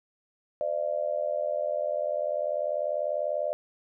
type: tone with amplitude modulation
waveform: sine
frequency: 596 Hz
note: D5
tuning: 25 cents sharp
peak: -22 dBFS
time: 0.61-3.53 s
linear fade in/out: 0 ms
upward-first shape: sine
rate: 80.2 Hz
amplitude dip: 95%
effects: none